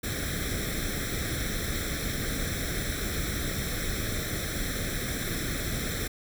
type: noise with comb filter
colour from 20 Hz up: pink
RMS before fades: -31 dBFS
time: 0.03-6.08 s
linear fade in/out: 10 ms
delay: 0.53 ms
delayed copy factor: +0.9
effects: none